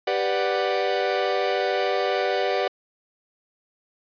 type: chord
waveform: 45% pulse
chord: G major seventh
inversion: none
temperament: equal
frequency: 392 / 493.9 / 587.3 / 740 Hz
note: G4 / B4 / D5 / F#5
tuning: 0 / 0 / 0 / 0 cents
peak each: -27 dBFS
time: 0.07-2.68 s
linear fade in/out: 5 ms
effects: resampled to 11025 Hz